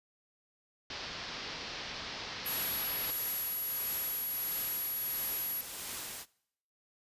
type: low-pass noise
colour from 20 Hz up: white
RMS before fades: -42 dBFS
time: 0.9-3.11 s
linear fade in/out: 2 ms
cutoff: 5300 Hz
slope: 48 dB/octave
type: noise with tremolo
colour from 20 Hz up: white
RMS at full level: -39 dBFS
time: 2.44-6.26 s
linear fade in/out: 50 ms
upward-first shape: triangle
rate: 1.5 Hz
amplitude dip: 45%
type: tone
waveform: sine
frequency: 11400 Hz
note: F9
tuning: 34 cents sharp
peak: -34 dBFS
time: 2.46-5.61 s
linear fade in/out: 2 ms
effects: noise-tail reverb RT60 0.7 s tail -23 dB re dry + resampled to 32000 Hz